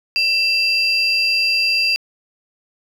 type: tone pair together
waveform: sine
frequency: 2675 / 4766 Hz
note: E7 / D8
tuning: +25 / +25 cents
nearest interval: minor seventh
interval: 1000 cents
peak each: -16 dBFS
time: 0.16-1.96 s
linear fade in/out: 0 ms
effects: tanh soft clip ceiling -9 dBFS + 8-bit